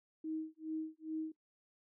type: tone with tremolo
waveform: sine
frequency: 315.8 Hz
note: D#4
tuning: 26 cents sharp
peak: -35 dBFS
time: 0.24-1.32 s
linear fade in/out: 5 ms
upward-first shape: sine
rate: 2.4 Hz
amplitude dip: 100%
effects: noise-tail reverb RT60 0.1 s tail -19 dB re dry